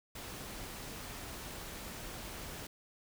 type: noise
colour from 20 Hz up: pink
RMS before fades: -45 dBFS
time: 0.15-2.67 s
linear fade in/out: 5 ms
effects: none